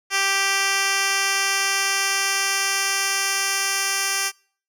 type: tone with band-pass filter sweep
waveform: 10% pulse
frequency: 392 Hz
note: G4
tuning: in tune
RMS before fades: -22 dBFS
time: 0.1-4.32 s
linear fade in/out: 50 ms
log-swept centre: 4300 to 7100 Hz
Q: 0.72
effects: noise-tail reverb RT60 0.5 s tail -26 dB re dry